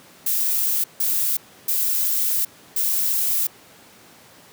violet noise bursts at uneven times, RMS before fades -21 dBFS, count 4, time 0.26-0.84 / 1-1.37 / 1.68-2.45 / 2.76-3.47 s, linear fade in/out 5 ms, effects pink hiss -48 dBFS RMS until 4.52 s + high-pass 150 Hz 12 dB/octave

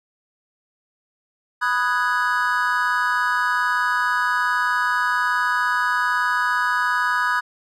triangle chord, G# minor seventh, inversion first, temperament equal, 987.8 / 1244.5 / 1480 / 1661.2 Hz, B5 / D#6 / F#6 / G#6, 0 / 0 / 0 / 0 cents, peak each -22 dBFS, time 1.61-7.41 s, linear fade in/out 20 ms, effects none

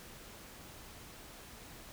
silence, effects pink hiss -52 dBFS RMS until 1.92 s

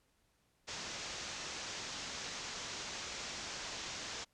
white low-pass noise, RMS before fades -44 dBFS, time 0.67-4.25 s, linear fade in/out 20 ms, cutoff 6900 Hz, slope 48 dB/octave, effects pink hiss -75 dBFS RMS until 4.33 s + low-pass 12000 Hz 12 dB/octave

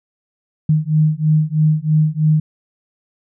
sine beating tone pair, 153.1 / 156.2 Hz, D#3 / D#3, -28 / +7 cents, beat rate 3.1 Hz, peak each -15 / -15 dBFS, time 0.69-2.4 s, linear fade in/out 5 ms, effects none

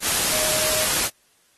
sine tone in noise, 622.3 Hz, D#5, in tune, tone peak -29 dBFS, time 0.3-0.88 s, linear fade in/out 50 ms, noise white, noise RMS -21 dBFS, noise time 0.01-1.1 s, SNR -11 dB, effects white hiss -61 dBFS RMS until 1.57 s + AAC 32 kbps

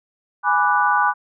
sine chord, G# half-diminished seventh, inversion none, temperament equal, 830.6 / 987.8 / 1174.7 / 1480 Hz, G#5 / B5 / D6 / F#6, 0 / 0 / 0 / 0 cents, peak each -20 dBFS, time 0.43-1.14 s, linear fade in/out 50 ms, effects none

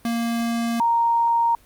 square / sine tone pair in turn, 232.7 / 930.8 Hz, A#3 / A#5, -3 / -3 cents, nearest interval 2 octaves, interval 2400 cents, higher second, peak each -22 / -16 dBFS, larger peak second, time 0.05-0.8 / 0.8-1.55 s, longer neither, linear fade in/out 2 ms, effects pink hiss -54 dBFS RMS until 1.65 s + Opus 32 kbps

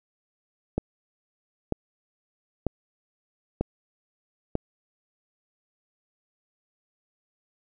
click train, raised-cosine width 2 ms, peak -11 dBFS, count 5, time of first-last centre 0.78-4.554 s, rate 1.06 Hz, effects none

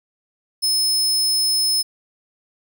sawtooth tone, 5200 Hz, E8, 24 cents flat, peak -14 dBFS, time 0.62-1.83 s, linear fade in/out 20 ms, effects none

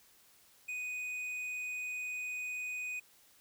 sine tone with tanh clipping, 2489 Hz, D#7, in tune, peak -38 dBFS, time 0.68-3 s, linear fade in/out 10 ms, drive 7 dB, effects white hiss -64 dBFS RMS until 3.4 s

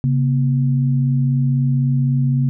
sine tone pair together, 136.1 / 240 Hz, C#3 / B3, -31 / -49 cents, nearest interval minor seventh, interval 982 cents, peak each -14 / -22 dBFS, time 0.04-2.49 s, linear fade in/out 0 ms, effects none

